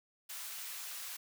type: high-pass noise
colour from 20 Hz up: white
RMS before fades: -44 dBFS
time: 0.29-1.17 s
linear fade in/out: 10 ms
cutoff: 1000 Hz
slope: 12 dB/octave
effects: none